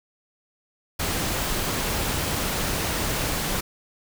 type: noise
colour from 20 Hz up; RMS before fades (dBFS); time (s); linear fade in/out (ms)
pink; -26; 0.99-3.61; 10
effects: none